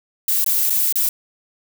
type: noise with dropouts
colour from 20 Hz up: violet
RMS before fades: -18 dBFS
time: 0.28-1.09 s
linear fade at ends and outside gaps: 2 ms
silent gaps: 0.444-0.462 / 0.698-0.703 / 0.925-0.956 s
effects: none